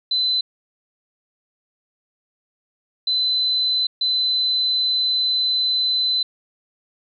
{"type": "tone bursts at uneven times", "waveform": "sine", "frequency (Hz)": 4030, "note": "B7", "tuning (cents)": 34, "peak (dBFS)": -17, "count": 3, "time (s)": [[0.11, 0.41], [3.07, 3.87], [4.01, 6.23]], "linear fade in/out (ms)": 5, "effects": []}